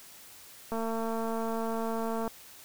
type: click train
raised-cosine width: 1 ms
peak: -21 dBFS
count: 353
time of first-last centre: 0.72-2.278 s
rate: 226 Hz
effects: white hiss -51 dBFS RMS until 2.64 s